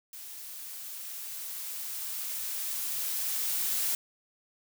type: noise with level ramp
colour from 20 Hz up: blue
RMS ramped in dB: -44 to -29 dBFS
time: 0.13-3.95 s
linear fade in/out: 2 ms
effects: none